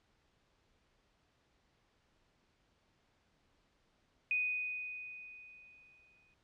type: tone with exponential decay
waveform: sine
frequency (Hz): 2489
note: D#7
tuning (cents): 0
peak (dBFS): -29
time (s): 4.31-6.34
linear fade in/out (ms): 1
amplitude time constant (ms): 440
effects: pink hiss -74 dBFS RMS until 6.43 s + low-pass 5000 Hz 12 dB/octave